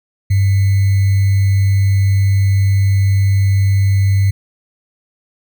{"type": "tone with sample-and-hold", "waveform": "sine", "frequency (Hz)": 98, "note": "G2", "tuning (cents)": 0, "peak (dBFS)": -9, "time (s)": [0.3, 4.31], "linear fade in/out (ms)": 10, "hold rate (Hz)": 2100, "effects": []}